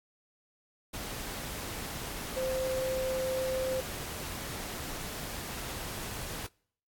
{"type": "tone in noise", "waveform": "sine", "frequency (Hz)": 521, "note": "C5", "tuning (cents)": -7, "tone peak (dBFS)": -30, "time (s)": [2.36, 3.81], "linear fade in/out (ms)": 10, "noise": "pink", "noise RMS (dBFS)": -39, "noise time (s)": [0.93, 6.47], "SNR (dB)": 6, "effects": ["noise-tail reverb RT60 0.6 s tail -26 dB re dry", "AAC 64 kbps"]}